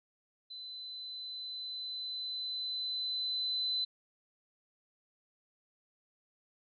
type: tone with level ramp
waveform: sine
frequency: 4025 Hz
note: B7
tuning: 32 cents sharp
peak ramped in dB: -43 to -30 dBFS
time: 0.5-3.85 s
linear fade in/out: 10 ms
effects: none